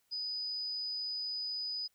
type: tone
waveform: sine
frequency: 4978 Hz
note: D#8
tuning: in tune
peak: -35 dBFS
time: 0.11-1.88 s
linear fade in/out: 20 ms
effects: white hiss -75 dBFS RMS until 1.94 s